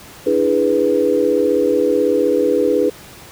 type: chord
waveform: sine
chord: E dominant seventh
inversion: third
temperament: equal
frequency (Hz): 293.7 / 329.6 / 415.3 / 493.9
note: D4 / E4 / G#4 / B4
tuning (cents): 0 / 0 / 0 / 0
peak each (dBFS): -20 / -21 / -17 / -16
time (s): 0.26-2.9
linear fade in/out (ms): 10
effects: pink hiss -39 dBFS RMS until 3.31 s + high-pass 60 Hz 12 dB/octave